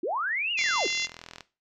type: linear two-way sweep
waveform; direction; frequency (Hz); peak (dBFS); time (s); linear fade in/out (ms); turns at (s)
sine; up then down; 293.7 to 2915 to 293.7; -26; 0.03-0.87; 5; 0.52
type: harmonic tone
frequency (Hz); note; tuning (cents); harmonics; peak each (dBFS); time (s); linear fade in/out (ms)
689; F5; -24; 3 / 4 / 5 / 6 / 7 / 8 / 9 / 10; -30 / -32 / -34 / -36 / -37 / -38 / -39 / -40; 0.57-1.07; 20
type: click train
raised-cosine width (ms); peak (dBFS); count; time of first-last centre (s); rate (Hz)
0.2; -23; 35; 0.59-1.407; 41.6
effects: noise-tail reverb RT60 0.3 s tail -17 dB re dry